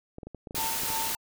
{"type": "clicks", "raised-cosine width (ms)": 2, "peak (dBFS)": -27, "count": 11, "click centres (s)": [0.184, 0.232, 0.27, 0.347, 0.472, 0.509, 0.546, 0.582, 0.643, 0.834, 0.903]}
{"type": "noise", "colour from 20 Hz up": "white", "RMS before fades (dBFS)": -31, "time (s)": [0.55, 1.15], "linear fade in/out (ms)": 0}
{"type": "tone with tremolo", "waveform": "triangle", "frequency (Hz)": 901, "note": "A5", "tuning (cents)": 41, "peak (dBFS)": -29, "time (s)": [0.55, 1.17], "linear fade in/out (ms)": 50, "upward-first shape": "sine", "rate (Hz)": 2.9, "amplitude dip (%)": 85}
{"effects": []}